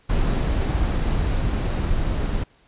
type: noise with level ramp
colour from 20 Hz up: brown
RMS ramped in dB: -20 to -23 dBFS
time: 0.09-2.44 s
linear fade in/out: 10 ms
effects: pink hiss -58 dBFS RMS until 2.67 s + resampled to 8000 Hz